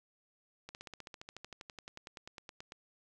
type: slowing click train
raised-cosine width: 0.2 ms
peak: -29 dBFS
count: 25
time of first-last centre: 0.69-2.721 s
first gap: 59 ms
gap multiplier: 1.03
effects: none